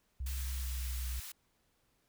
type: tone with pitch glide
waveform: sine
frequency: 65.7 to 62.26 Hz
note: C2 to B1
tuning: +8 to +15 cents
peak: -35 dBFS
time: 0.2-1.2 s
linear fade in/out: 5 ms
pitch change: -93 cents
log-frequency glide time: 0.33-1.01 s
type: high-pass noise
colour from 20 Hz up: white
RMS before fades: -46 dBFS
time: 0.26-1.32 s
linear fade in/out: 5 ms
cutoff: 1300 Hz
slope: 12 dB/octave
effects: pink hiss -75 dBFS RMS until 2.08 s